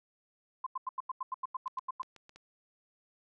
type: tone bursts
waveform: sine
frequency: 1038 Hz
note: C6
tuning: 14 cents flat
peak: -32 dBFS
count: 13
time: 0.64-2.021 s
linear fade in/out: 5 ms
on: 25 ms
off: 88 ms
type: clicks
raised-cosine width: 0.2 ms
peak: -36 dBFS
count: 6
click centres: 1.677 / 1.786 / 2.031 / 2.163 / 2.294 / 2.36 s
effects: none